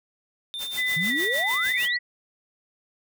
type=tone; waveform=triangle; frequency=3592 Hz; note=A7; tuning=35 cents sharp; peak=-29 dBFS; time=0.54-1.85 s; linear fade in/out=0 ms
type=noise with tremolo; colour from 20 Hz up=white; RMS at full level=-34 dBFS; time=0.58-1.9 s; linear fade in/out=50 ms; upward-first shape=sine; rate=6.6 Hz; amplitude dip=90%
type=tone with vibrato; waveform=sine; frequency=1975.5 Hz; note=B6; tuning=in tune; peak=-23 dBFS; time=0.77-1.99 s; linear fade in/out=20 ms; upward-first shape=square; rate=1.5 Hz; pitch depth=26 cents each way
type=exponential sweep; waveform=sine; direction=up; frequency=148.9 to 4498 Hz; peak=-28 dBFS; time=0.96-1.97 s; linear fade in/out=10 ms
effects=none